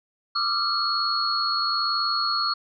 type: tone cluster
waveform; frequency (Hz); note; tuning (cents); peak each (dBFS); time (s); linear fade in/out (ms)
sine; 1175 / 1256 / 1374 / 4337; D6 / D#6 / F6 / C#8; +1 / +16 / -29 / -39; -28 / -32 / -29 / -24; 0.35-2.54; 10
effects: none